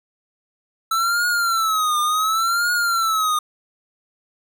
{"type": "tone with vibrato", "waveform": "square", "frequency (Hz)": 1318.5, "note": "E6", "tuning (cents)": 0, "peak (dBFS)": -18, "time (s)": [0.91, 3.39], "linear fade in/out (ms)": 5, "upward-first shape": "triangle", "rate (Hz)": 0.69, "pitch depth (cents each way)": 160, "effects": []}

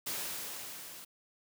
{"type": "noise with level ramp", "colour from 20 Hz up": "white", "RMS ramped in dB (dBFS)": [-36, -49], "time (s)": [0.06, 1.05], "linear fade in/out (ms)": 10, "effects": ["high-pass 100 Hz 12 dB/octave"]}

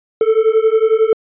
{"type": "beating tone pair", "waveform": "triangle", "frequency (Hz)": [436.6, 447.6], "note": ["A4", "A4"], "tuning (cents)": [-13, 30], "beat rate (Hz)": 11, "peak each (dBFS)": -11, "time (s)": [0.21, 1.13], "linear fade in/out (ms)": 2, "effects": ["resampled to 8000 Hz"]}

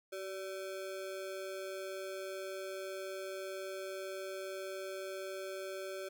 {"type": "ring-modulated tone", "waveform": "square", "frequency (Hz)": 479.1, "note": "A#4", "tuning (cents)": 47, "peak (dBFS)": -38, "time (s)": [0.12, 6.09], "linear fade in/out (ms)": 10, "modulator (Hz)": 99.1, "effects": []}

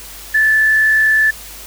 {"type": "tone with frequency modulation", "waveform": "sine", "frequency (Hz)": 1746, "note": "A6", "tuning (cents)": -14, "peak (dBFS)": -9, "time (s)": [0.34, 1.31], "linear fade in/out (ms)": 10, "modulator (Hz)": 53.1, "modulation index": 0.36, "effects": ["added 50 Hz sine -39 dBFS peak until 1.66 s", "white hiss -34 dBFS RMS until 1.66 s"]}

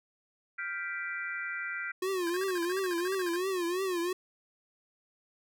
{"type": "chord", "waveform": "sine", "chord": "G dominant seventh", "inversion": "third", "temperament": "equal", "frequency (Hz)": [1396.9, 1568, 1975.5, 2349], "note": ["F6", "G6", "B6", "D7"], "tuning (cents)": [0, 0, 0, 0], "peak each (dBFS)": [-38, -40, -38, -42], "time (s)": [0.58, 1.92], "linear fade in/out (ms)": 10}
{"type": "tone with vibrato", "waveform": "square", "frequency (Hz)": 362.4, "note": "F#4", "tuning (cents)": -36, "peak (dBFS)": -30, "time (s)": [2.02, 4.13], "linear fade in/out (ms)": 5, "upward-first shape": "triangle", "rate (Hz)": 2.9, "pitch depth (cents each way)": 140}
{"type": "tone bursts", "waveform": "square", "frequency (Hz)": 1610, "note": "G6", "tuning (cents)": 46, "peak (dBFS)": -37, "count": 16, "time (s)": [2.27, 3.36], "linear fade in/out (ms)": 0, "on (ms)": 25, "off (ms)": 46}
{"effects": []}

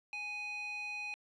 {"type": "tone with band-pass filter", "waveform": "square", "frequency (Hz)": 830.6, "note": "G#5", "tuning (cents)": 0, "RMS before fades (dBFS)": -41, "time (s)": [0.13, 1.14], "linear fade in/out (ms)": 0, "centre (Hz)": 2700, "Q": 4.6, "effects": ["resampled to 24000 Hz"]}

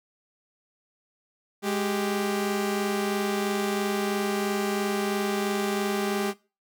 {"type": "tone pair together", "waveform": "sawtooth", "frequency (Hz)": [207.5, 392], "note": ["G#3", "G4"], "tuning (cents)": [-1, 0], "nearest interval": "major seventh", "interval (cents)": 1101, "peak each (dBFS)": -24, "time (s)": [1.62, 6.34], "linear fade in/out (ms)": 50, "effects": ["noise-tail reverb RT60 0.3 s tail -19 dB re dry"]}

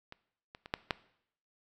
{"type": "clicks", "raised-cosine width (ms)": 0.3, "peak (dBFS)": [-29, -30, -29, -14, -13], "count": 5, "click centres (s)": [0.124, 0.549, 0.659, 0.739, 0.908], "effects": ["noise-tail reverb RT60 0.7 s tail -19 dB re dry"]}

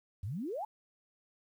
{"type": "exponential sweep", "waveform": "sine", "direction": "up", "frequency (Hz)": [84.3, 912], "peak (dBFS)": -35, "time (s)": [0.23, 0.65], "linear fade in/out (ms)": 5, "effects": ["11-bit"]}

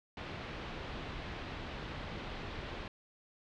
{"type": "low-pass noise", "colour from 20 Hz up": "pink", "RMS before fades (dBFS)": -43, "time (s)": [0.17, 2.88], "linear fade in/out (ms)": 2, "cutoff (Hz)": 3800, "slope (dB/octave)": 24, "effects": []}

